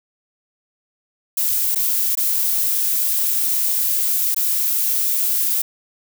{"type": "noise with dropouts", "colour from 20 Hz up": "violet", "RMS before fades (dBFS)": -19, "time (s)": [1.37, 5.62], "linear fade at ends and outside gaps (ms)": 5, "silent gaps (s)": [[1.749, 1.757], [2.153, 2.172], [4.346, 4.363]], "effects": []}